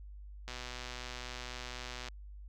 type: click train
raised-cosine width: 0.2 ms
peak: -25 dBFS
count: 200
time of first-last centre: 0.48-2.085 s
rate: 124 Hz
effects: added 50 Hz sine -46 dBFS peak until 2.48 s